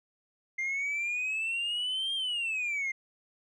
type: exponential two-way sweep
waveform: sine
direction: up then down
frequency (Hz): 2093 to 3223 to 2093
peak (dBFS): -27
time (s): 0.58-2.92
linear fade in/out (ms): 10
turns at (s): 2.14
effects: tanh soft clip ceiling -28 dBFS